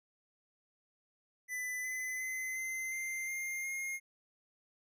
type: tone with pitch steps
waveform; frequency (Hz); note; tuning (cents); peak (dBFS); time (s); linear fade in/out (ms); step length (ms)
square; 2000 / 2022 / 2044 / 2067 / 2090 / 2113 / 2136; B6 / B6 / C7 / C7 / C7 / C7 / C7; +21 / +40 / -41 / -22 / -2 / +16 / +35; -37; 1.48-4; 50; 360
effects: none